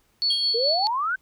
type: tone with tremolo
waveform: sine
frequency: 4430 Hz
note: C#8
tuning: 2 cents flat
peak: -19 dBFS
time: 0.22-0.87 s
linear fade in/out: 0 ms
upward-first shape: sine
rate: 4.8 Hz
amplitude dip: 45%
type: tone with exponential decay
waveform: triangle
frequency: 3254 Hz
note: G#7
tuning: 36 cents flat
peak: -20 dBFS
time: 0.3-0.81 s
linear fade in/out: 5 ms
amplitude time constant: 110 ms
type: exponential sweep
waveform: sine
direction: up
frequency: 440 to 1568 Hz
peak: -22 dBFS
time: 0.54-1.16 s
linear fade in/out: 10 ms
effects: pink hiss -65 dBFS RMS until 1.21 s